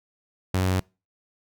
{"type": "tone", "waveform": "sawtooth", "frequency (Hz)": 93, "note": "F#2", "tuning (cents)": 9, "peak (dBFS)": -17, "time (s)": [0.54, 0.8], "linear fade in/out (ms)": 5, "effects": ["noise-tail reverb RT60 0.3 s tail -26 dB re dry"]}